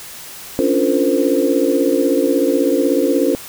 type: tone cluster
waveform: sine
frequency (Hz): 275.4 / 291.7 / 349.2 / 456.5 / 517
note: C#4 / D4 / F4 / A#4 / C5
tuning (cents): -11 / -12 / 0 / -36 / -21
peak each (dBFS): -19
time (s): 0.59-3.35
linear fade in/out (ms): 0
effects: white hiss -34 dBFS RMS until 3.48 s